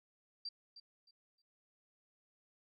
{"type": "tone with echo", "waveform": "sine", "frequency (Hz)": 4700, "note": "D8", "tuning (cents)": 1, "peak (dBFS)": -40, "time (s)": [0.45, 0.49], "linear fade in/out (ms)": 5, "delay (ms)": 310, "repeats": 3, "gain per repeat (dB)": -12, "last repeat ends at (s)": 1.42, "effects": []}